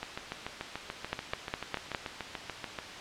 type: two click trains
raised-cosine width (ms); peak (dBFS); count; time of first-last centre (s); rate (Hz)
0.3; -19 / -14; 20 / 5; 0.03-2.788 / 1.13-1.948; 6.89 / 4.89
effects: white hiss -42 dBFS RMS until 3 s + low-pass 4000 Hz 12 dB/octave